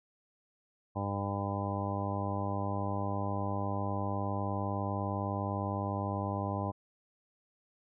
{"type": "harmonic tone with a mistuned harmonic", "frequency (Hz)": 99.8, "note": "G2", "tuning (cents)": 32, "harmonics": [1, 2, 3, 4, 5, 6, 7, 8, 9, 10], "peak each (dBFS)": [-35, -39, -41, -46, -45, -41, -46, -40, -46, -41], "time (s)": [0.95, 6.72], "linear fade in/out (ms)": 20, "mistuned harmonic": 10, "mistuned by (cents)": 17, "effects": []}